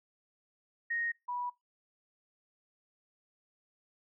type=tone pair in turn; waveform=sine; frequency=1864.7 / 978.1 Hz; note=A#6 / B5; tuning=0 / -17 cents; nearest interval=major seventh; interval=1117 cents; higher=first; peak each=-31 / -34 dBFS; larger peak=first; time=0.9-1.12 / 1.28-1.5 s; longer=neither; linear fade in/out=10 ms; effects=noise-tail reverb RT60 0.2 s tail -22 dB re dry